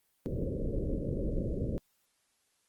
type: low-pass noise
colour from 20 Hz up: pink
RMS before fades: -33 dBFS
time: 0.26-1.78 s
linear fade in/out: 0 ms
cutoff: 580 Hz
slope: 96 dB/octave
effects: white hiss -74 dBFS RMS until 2.68 s + Opus 32 kbps